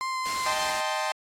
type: tone with vibrato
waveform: 35% pulse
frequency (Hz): 1042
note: C6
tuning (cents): -7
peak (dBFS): -26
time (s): 0.01-0.7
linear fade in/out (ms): 0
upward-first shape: sine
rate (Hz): 3.8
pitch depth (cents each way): 11
type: noise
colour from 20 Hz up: white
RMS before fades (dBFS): -34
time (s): 0.25-0.81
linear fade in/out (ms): 10
type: chord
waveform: sawtooth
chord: A half-diminished seventh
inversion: second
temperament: equal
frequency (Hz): 622.3 / 784 / 880 / 1046.5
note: Eb5 / G5 / A5 / C6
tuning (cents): 0 / 0 / 0 / 0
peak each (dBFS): -28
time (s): 0.46-1.12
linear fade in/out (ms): 2
effects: low-pass 8000 Hz 12 dB/octave + AAC 64 kbps